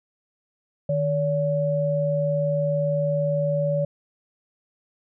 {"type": "tone pair together", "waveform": "sine", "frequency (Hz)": [153.35, 571], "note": ["D#3", "D5"], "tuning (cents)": [-25, -49], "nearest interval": "octave + major seventh", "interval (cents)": 2276, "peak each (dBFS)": [-24, -22], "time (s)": [0.89, 3.85], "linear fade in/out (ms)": 5, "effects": []}